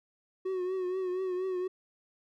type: tone with vibrato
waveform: triangle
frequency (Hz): 370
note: F#4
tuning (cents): 0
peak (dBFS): -28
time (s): 0.45-1.68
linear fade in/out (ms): 10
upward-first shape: triangle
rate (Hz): 4.2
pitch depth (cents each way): 58
effects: none